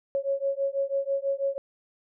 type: beating tone pair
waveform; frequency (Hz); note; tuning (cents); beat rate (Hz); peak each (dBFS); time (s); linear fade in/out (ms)
sine; 548 / 554.1; C#5 / C#5; -20 / -1; 6.1; -28; 0.15-1.58; 0
effects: none